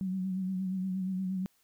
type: tone with vibrato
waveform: sine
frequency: 187.6 Hz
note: F#3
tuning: 24 cents sharp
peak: -30 dBFS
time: 0.01-1.46 s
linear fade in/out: 0 ms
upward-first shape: sine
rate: 8.5 Hz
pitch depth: 41 cents each way
effects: white hiss -70 dBFS RMS until 1.63 s